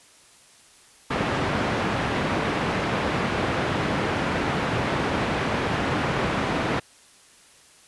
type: band-pass noise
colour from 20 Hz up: pink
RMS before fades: -25 dBFS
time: 1.1-6.8 s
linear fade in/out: 10 ms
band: 110 to 2300 Hz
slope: 12 dB/octave
effects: white hiss -53 dBFS RMS until 7.87 s + resampled to 24000 Hz